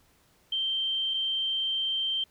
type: tone pair in turn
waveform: sine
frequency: 3136 / 3136 Hz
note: G7 / G7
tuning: 0 / 0 cents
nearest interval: unison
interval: 0 cents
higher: neither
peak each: -26 dBFS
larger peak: neither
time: 0.52-1.14 / 1.14-2.24 s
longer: second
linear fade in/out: 5 ms
effects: pink hiss -64 dBFS RMS until 2.3 s